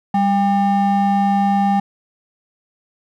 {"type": "ring-modulated tone", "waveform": "triangle", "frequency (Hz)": 499, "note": "B4", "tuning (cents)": 18, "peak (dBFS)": -8, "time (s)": [0.14, 1.8], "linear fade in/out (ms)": 5, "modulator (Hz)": 301, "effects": []}